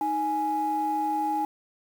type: tone pair together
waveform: sine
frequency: 311.8 / 833 Hz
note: D#4 / G#5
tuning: +4 / +5 cents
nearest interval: octave + perfect fourth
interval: 1701 cents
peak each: -30 / -24 dBFS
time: 0.01-1.45 s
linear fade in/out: 2 ms
effects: tanh soft clip ceiling -18 dBFS + 8-bit